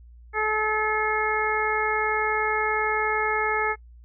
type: harmonic tone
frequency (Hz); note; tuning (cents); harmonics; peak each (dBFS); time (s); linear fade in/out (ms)
430.7; A4; -37; 1 / 2 / 3 / 4 / 5; -28 / -28 / -28 / -28 / -28; 0.33-3.76; 50
effects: noise-tail reverb RT60 0.1 s tail -25 dB re dry + added 59 Hz sine -45 dBFS peak until 4.04 s